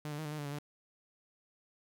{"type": "tone with pitch steps", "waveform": "sawtooth", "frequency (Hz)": [150.5, 146.9, 156.9, 148.5, 152.7, 145.9, 142.1, 146.8], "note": ["D3", "D3", "D#3", "D3", "D#3", "D3", "C#3", "D3"], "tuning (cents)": [43, 1, 15, 20, -32, -11, 43, 0], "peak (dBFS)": -34, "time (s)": [0.05, 0.586], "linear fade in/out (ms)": 0, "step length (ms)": 67, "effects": []}